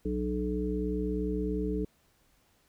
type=harmonic tone with a mistuned harmonic; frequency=61.6 Hz; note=B1; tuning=4 cents flat; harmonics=1 / 3 / 5 / 7; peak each=-34 / -34 / -34 / -34 dBFS; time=0.05-1.85 s; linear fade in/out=5 ms; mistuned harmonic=5; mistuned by=-35 cents; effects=pink hiss -68 dBFS RMS until 2.68 s